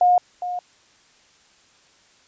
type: tone pair in turn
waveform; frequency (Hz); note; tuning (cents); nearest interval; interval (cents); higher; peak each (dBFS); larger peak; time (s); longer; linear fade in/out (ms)
sine; 717 / 717; F5 / F5; +45 / +45; unison; 0; neither; -12 / -24; first; 0.01-0.18 / 0.42-0.59; neither; 2
effects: white hiss -56 dBFS RMS until 2.27 s + resampled to 16000 Hz